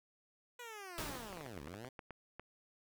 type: linear two-way sweep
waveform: 10% pulse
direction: down then up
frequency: 493.9 to 66 to 134.3 Hz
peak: -39 dBFS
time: 0.59-1.89 s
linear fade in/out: 5 ms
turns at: 1.62 s
type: noise with exponential decay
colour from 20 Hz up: pink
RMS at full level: -40 dBFS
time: 0.98-1.86 s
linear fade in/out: 1 ms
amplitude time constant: 190 ms
type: clicks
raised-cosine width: 0.5 ms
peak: -32 dBFS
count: 12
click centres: 1.154 / 1.328 / 1.373 / 1.41 / 1.463 / 1.576 / 1.675 / 1.741 / 1.847 / 1.992 / 2.107 / 2.396 s
effects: none